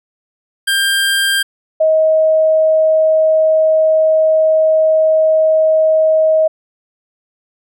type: tone pair in turn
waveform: 25% pulse / sine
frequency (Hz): 1592 / 631.8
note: G6 / D#5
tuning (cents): +26 / +26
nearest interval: octave + major third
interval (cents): 1600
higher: first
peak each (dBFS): -8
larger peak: neither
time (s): 0.67-1.43 / 1.8-6.48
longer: second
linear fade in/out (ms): 10
effects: none